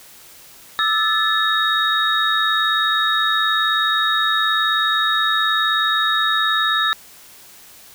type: tone cluster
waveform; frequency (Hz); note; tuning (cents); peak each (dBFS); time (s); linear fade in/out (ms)
sine; 1214 / 1313 / 1742 / 3756; D#6 / E6 / A6 / A#7; -43 / -7 / -18 / +12; -27 / -20 / -20 / -20; 0.79-6.93; 0
effects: white hiss -44 dBFS RMS until 7.94 s